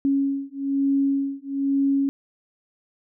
sine beating tone pair, 275.5 / 276.6 Hz, C#4 / C#4, -11 / -4 cents, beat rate 1.1 Hz, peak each -23 dBFS, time 0.05-2.09 s, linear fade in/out 0 ms, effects none

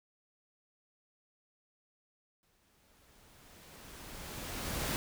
pink noise with exponential growth, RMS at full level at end -34 dBFS, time 2.43-4.96 s, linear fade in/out 0 ms, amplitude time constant 550 ms, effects none

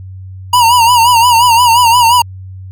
square tone with vibrato, 950 Hz, A#5, 33 cents sharp, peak -5 dBFS, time 0.53-2.22 s, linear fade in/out 5 ms, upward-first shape sine, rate 5.7 Hz, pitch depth 84 cents each way, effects added 94 Hz sine -25 dBFS peak until 2.71 s + MP3 96 kbps

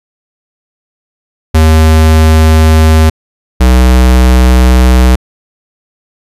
square tone pair in turn, 79.1 / 62.78 Hz, D#2 / B1, +29 / +29 cents, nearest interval major third, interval 400 cents, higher first, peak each -3 dBFS, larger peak neither, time 1.54-3.1 / 3.6-5.16 s, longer neither, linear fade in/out 10 ms, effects resampled to 32000 Hz

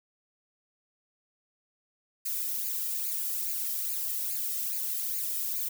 violet noise with flanger, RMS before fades -32 dBFS, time 2.25-5.69 s, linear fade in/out 10 ms, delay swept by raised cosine 0.43 to 1.63 ms, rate 2.4 Hz, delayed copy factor +0.75, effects none

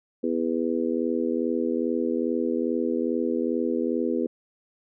harmonic tone, 82.41 Hz, E2, in tune, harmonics 3 / 4 / 5 / 6, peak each -27 / -28 / -29 / -30 dBFS, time 0.23-4.27 s, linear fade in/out 10 ms, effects none

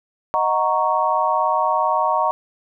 sine chord, D# minor seventh, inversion none, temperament equal, 622.3 / 740 / 932.3 / 1108.7 Hz, D#5 / F#5 / A#5 / C#6, 0 / 0 / 0 / 0 cents, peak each -23 / -23 / -20 / -21 dBFS, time 0.34-2.31 s, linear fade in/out 0 ms, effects none

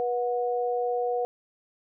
sine tone pair together, 486.2 / 730 Hz, B4 / F#5, -27 / -24 cents, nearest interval perfect fifth, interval 703 cents, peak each -26 / -29 dBFS, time 0-1.25 s, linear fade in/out 0 ms, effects none

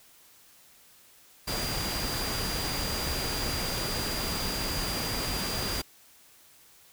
sine tone in noise, 4786 Hz, D8, 32 cents sharp, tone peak -35 dBFS, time 1.47-5.82 s, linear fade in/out 10 ms, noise pink, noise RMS -32 dBFS, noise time 1.47-5.82 s, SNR -6 dB, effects white hiss -57 dBFS RMS until 6.92 s

